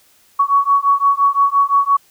sine beating tone pair, 1118 / 1123.8 Hz, C#6 / C#6, +14 / +23 cents, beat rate 5.8 Hz, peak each -14 dBFS, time 0.39-1.97 s, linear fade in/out 10 ms, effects white hiss -53 dBFS RMS until 2.1 s

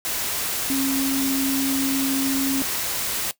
sine tone in noise, 270 Hz, C#4, 45 cents flat, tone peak -21 dBFS, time 0.7-2.62 s, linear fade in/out 0 ms, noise white, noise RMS -26 dBFS, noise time 0.05-3.31 s, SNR +2 dB, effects noise-tail reverb RT60 0.1 s tail -17 dB re dry

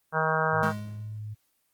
harmonic tone, 158.4 Hz, D#3, 31 cents sharp, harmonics 1 / 3 / 4 / 5 / 6 / 7 / 8 / 9 / 10, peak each -31 / -31 / -31 / -31 / -31 / -31 / -31 / -31 / -31 dBFS, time 0.12-0.73 s, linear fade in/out 50 ms
sine tone with vibrato, 106.9 Hz, A2, 49 cents flat, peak -34 dBFS, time 0.52-1.35 s, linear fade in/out 20 ms, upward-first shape square, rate 2.3 Hz, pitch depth 8 cents each way
square tone with exponential decay, 208.6 Hz, G#3, 8 cents sharp, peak -27 dBFS, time 0.63-1.19 s, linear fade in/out 0 ms, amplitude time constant 120 ms
effects white hiss -72 dBFS RMS until 1.73 s + Opus 24 kbps

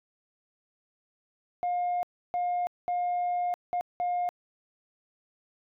sine tone bursts at uneven times, 711 Hz, F5, 31 cents sharp, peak -24 dBFS, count 5, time 1.63-2.03 / 2.34-2.67 / 2.88-3.54 / 3.73-3.81 / 4-4.29 s, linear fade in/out 0 ms, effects tanh soft clip ceiling -24 dBFS

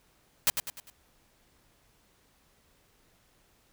white noise with echo, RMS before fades -23 dBFS, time 0.47-0.5 s, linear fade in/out 0 ms, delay 100 ms, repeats 4, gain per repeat -7 dB, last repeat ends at 0.9 s, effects pink hiss -66 dBFS RMS until 3.72 s

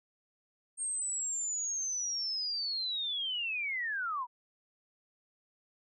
sine linear sweep, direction down, 8620 to 932.3 Hz, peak -32 dBFS, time 0.77-4.27 s, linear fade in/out 50 ms, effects none

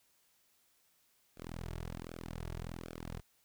sawtooth tone with flanger, 41.68 Hz, E1, 20 cents sharp, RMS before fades -44 dBFS, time 1.36-3.22 s, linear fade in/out 50 ms, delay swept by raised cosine 1 to 4 ms, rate 1.3 Hz, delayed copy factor -1, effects white hiss -72 dBFS RMS until 3.44 s

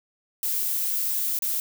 violet noise with dropouts, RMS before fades -26 dBFS, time 0.43-1.6 s, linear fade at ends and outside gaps 1 ms, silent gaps 1.389-1.422 s, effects none

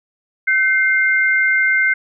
sine tone pair together, 1536 / 2105 Hz, G6 / C7, -36 / +10 cents, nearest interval perfect fourth, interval 546 cents, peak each -15 dBFS, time 0.47-1.94 s, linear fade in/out 10 ms, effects none

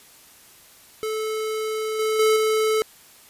square tone with level steps, 435.4 Hz, A4, 18 cents flat, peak -25 / -21 / -16 / -19 dBFS, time 1.03-2.82 s, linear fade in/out 0 ms, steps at 1.99 / 2.19 / 2.36 s, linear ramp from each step 5 ms, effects white hiss -50 dBFS RMS until 3.29 s + resampled to 32000 Hz

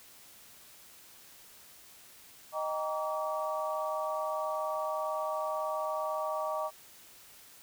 sine chord, Eb major seventh, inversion none, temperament equal with one note detuned, 622.3 / 784 / 932.3 / 1146.5 Hz, Eb5 / G5 / Bb5 / D6, 0 / 0 / 0 / -42 cents, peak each -34 / -40 / -39 / -36 dBFS, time 2.52-6.71 s, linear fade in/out 50 ms, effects white hiss -55 dBFS RMS until 7.62 s

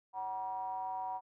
triangle ring-modulated tone, 103.83 Hz, G#2, in tune, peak -31 dBFS, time 0.13-1.21 s, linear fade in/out 50 ms, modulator 854 Hz, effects none

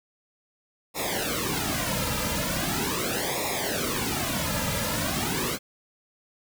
pink noise with flanger, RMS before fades -28 dBFS, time 0.94-5.59 s, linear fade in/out 50 ms, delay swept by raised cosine 0.65 to 2.75 ms, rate 0.4 Hz, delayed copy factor -0.95, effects none

